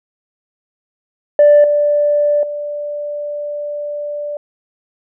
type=tone with level steps; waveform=sine; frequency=587.3 Hz; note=D5; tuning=in tune; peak=-3 / -10 / -20 dBFS; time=1.39-4.37 s; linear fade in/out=2 ms; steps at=1.64 / 2.43 s; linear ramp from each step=2 ms; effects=tanh soft clip ceiling -2 dBFS